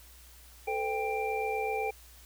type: tone cluster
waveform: sine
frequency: 439.1 / 507 / 793 / 2363 Hz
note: A4 / B4 / G5 / D7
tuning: -4 / +45 / +20 / +10 cents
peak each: -33 / -39 / -33 / -37 dBFS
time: 0.67-1.91 s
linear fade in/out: 10 ms
effects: added 60 Hz sine -54 dBFS peak until 2.25 s + white hiss -56 dBFS RMS until 2.25 s